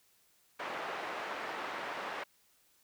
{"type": "band-pass noise", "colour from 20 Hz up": "pink", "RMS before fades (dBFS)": -40, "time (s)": [0.59, 2.24], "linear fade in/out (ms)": 10, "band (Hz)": [580, 2000], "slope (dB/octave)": 12, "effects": ["white hiss -69 dBFS RMS until 2.83 s"]}